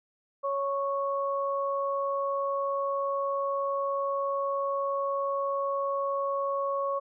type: tone pair together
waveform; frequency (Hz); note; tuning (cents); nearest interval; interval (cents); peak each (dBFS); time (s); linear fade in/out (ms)
sine; 555 / 1105.8; C#5 / C#6; +2 / -5; octave; 1193; -29 / -30; 0.43-7; 20
effects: none